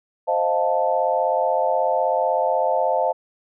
sine chord, F dominant seventh, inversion second, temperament equal, 523.3 / 622.3 / 698.5 / 880 Hz, C5 / Eb5 / F5 / A5, 0 / 0 / 0 / 0 cents, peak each -23 dBFS, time 0.27-3.13 s, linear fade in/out 20 ms, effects none

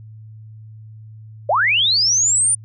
sine linear sweep, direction up, 512 to 9397 Hz, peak -13 dBFS, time 1.49-2.55 s, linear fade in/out 5 ms, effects added 109 Hz sine -36 dBFS peak until 2.64 s

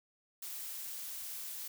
blue noise, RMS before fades -43 dBFS, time 0.42-1.68 s, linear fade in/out 5 ms, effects none

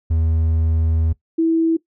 triangle / sine tone pair in turn, 80.7 / 326.9 Hz, E2 / E4, -36 / -14 cents, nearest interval 2 octaves, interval 2422 cents, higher second, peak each -13 dBFS, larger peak neither, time 0.1-1.13 / 1.38-1.77 s, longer first, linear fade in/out 10 ms, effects noise-tail reverb RT60 0.1 s tail -18 dB re dry

